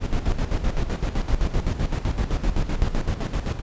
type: noise with tremolo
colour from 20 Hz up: brown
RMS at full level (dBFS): -21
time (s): 0-3.62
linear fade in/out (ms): 50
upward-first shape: square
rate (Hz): 7.8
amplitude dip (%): 65
effects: resampled to 16000 Hz